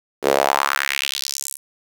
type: tone with high-pass filter sweep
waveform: sawtooth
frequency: 69.3 Hz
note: C#2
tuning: in tune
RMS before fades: -21 dBFS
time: 0.22-1.58 s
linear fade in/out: 50 ms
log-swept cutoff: 400 to 10000 Hz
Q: 2.8
effects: 7-bit